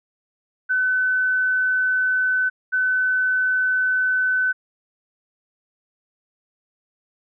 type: tone pair in turn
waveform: sine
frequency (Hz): 1511 / 1511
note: F#6 / F#6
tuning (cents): +36 / +36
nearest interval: unison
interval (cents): 0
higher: neither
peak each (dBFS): -17 / -17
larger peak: neither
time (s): 0.69-2.5 / 2.72-4.53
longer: neither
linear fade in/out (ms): 20
effects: none